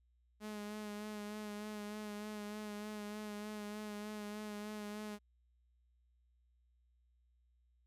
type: tone with vibrato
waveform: sawtooth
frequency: 210 Hz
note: G#3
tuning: 19 cents sharp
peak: -39 dBFS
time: 0.4-5.19 s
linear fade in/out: 50 ms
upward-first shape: sine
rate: 3.3 Hz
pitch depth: 27 cents each way
effects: added 60 Hz sine -70 dBFS peak until 7.86 s + resampled to 32000 Hz